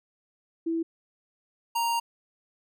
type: tone pair in turn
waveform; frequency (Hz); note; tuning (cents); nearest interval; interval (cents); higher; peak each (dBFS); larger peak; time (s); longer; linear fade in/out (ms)
sine / square; 329.6 / 932.2; E4 / A#5; 0 / 0; octave + tritone; 1800; second; -25; neither; 0.66-0.83 / 1.75-2; second; 10
effects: none